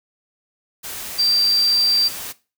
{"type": "tone in noise", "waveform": "sine", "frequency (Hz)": 4699, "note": "D8", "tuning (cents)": 0, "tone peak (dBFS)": -14, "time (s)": [1.18, 2.09], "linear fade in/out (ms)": 20, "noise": "white", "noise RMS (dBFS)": -31, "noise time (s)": [0.83, 2.33], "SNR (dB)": 14, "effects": ["noise-tail reverb RT60 0.3 s tail -18 dB re dry"]}